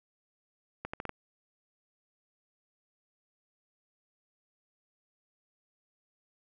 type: accelerating click train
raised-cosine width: 0.5 ms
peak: -21 dBFS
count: 5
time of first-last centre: 0.85-1.093 s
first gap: 85 ms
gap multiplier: 0.78
effects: none